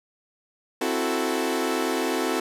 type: chord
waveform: sawtooth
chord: F# half-diminished seventh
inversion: second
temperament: equal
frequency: 261.6 / 329.6 / 370 / 440 Hz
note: C4 / E4 / F#4 / A4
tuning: 0 / 0 / 0 / 0 cents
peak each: -25 dBFS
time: 0.81-2.4 s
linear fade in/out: 5 ms
effects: resampled to 32000 Hz + 8-bit